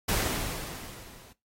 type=noise with level ramp; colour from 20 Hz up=pink; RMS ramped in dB=-26 to -54 dBFS; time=0.08-1.33 s; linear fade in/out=10 ms; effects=noise-tail reverb RT60 0.2 s tail -19 dB re dry + AAC 48 kbps